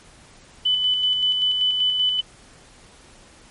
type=tone with tremolo; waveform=sine; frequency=3000 Hz; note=F#7; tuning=23 cents sharp; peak=-16 dBFS; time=0.65-2.21 s; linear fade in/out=10 ms; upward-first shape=square; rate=5.2 Hz; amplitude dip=35%; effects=pink hiss -49 dBFS RMS until 3.5 s + MP3 48 kbps